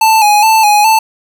square tone with vibrato, 858 Hz, A5, 44 cents flat, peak -6 dBFS, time 0.01-0.99 s, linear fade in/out 5 ms, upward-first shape square, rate 2.4 Hz, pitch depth 50 cents each way, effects none

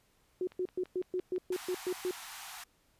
sine tone bursts, 365.5 Hz, F#4, 21 cents flat, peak -30 dBFS, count 10, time 0.41-2.11 s, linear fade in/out 2 ms, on 62 ms, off 120 ms
click train, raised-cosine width 0.3 ms, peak -36 dBFS, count 7, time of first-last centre 0.52-1.53 s, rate 5.94 Hz
pink high-pass noise, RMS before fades -46 dBFS, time 1.52-2.64 s, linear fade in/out 5 ms, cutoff 710 Hz, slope 96 dB/octave
effects pink hiss -70 dBFS RMS until 2.99 s + resampled to 32000 Hz

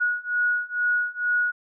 sine beating tone pair, 1455 / 1457.2 Hz, F#6 / F#6, -29 / -27 cents, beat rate 2.2 Hz, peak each -25 / -24 dBFS, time 0-1.52 s, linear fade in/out 20 ms, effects none

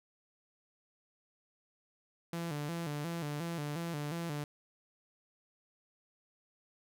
sawtooth tone with vibrato, 157.6 Hz, D#3, 23 cents sharp, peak -32 dBFS, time 2.33-4.44 s, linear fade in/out 2 ms, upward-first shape square, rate 2.8 Hz, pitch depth 120 cents each way, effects none

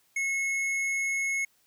sine tone with hard clipping, 2181 Hz, C#7, 29 cents flat, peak -28 dBFS, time 0.16-1.45 s, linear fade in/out 5 ms, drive 9 dB, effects white hiss -67 dBFS RMS until 1.66 s

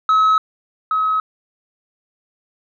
sine tone pair in turn, 1285 / 1278.2 Hz, E6 / D#6, -45 / +46 cents, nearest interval unison, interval 9 cents, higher first, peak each -8 / -14 dBFS, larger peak first, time 0.09-0.38 / 0.91-1.2 s, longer neither, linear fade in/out 2 ms, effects tanh soft clip ceiling -10 dBFS

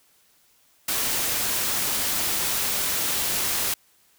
white noise, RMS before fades -25 dBFS, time 0.88-3.74 s, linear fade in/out 5 ms, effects white hiss -61 dBFS RMS until 4.18 s

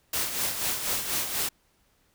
white noise with tremolo, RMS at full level -27 dBFS, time 0.13-1.49 s, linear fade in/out 5 ms, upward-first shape sine, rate 4.1 Hz, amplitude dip 55%, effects pink hiss -67 dBFS RMS until 2.14 s

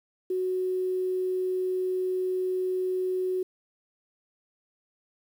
sine tone with quantisation, 370 Hz, F#4, in tune, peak -25 dBFS, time 0.3-3.43 s, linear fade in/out 5 ms, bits 9, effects none

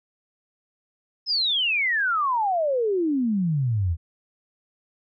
sine exponential sweep, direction down, 5250 to 78 Hz, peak -20 dBFS, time 1.26-3.97 s, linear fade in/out 50 ms, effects none

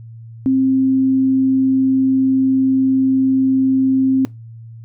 sine tone, 264.3 Hz, C4, 18 cents sharp, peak -11 dBFS, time 0.46-4.25 s, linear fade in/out 0 ms, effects noise-tail reverb RT60 0.2 s tail -21 dB re dry + added 114 Hz sine -33 dBFS peak until 4.84 s

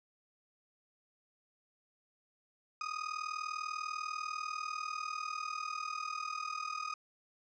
35% pulse tone with amplitude modulation, 1244.5 Hz, D#6, in tune, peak -32 dBFS, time 2.81-6.94 s, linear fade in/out 2 ms, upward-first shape sine, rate 40.1 Hz, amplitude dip 80%, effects resampled to 16000 Hz

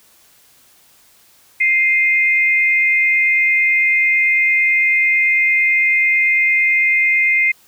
sine tone pair together, 2097 / 2489 Hz, C7 / D#7, +3 / 0 cents, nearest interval minor third, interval 297 cents, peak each -12 / -19 dBFS, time 1.6-7.52 s, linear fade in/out 10 ms, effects white hiss -51 dBFS RMS until 7.67 s

